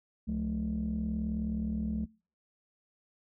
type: tone cluster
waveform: sine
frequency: 69.3 / 178.2 / 217.3 Hz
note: C#2 / F3 / A3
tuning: 0 / +35 / -21 cents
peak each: -35 / -36 / -31 dBFS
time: 0.27-2.06 s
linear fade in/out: 20 ms
effects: noise-tail reverb RT60 0.4 s tail -26 dB re dry + tanh soft clip ceiling -25 dBFS